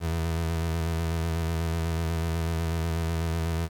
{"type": "tone with vibrato", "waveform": "30% pulse", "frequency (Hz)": 82.41, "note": "E2", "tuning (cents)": 0, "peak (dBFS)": -23, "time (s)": [0, 3.69], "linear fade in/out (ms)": 50, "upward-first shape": "square", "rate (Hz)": 8.1, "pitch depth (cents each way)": 28, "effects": ["9-bit"]}